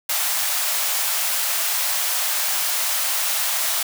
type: high-pass noise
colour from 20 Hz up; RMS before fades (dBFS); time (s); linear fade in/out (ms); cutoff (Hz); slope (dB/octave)
white; -22; 0.09-3.83; 5; 580; 48
effects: none